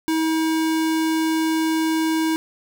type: tone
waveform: square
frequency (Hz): 320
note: D#4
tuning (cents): +49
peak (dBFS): -19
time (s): 0.08-2.36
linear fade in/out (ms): 0
effects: none